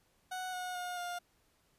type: tone with pitch steps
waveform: 30% pulse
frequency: 740 / 728.5 / 717.3 / 706.2 Hz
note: F#5 / F#5 / F5 / F5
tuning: 0 / -27 / +46 / +19 cents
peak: -35 dBFS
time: 0.31-1.19 s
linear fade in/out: 10 ms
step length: 220 ms
effects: pink hiss -72 dBFS RMS until 1.78 s + resampled to 32000 Hz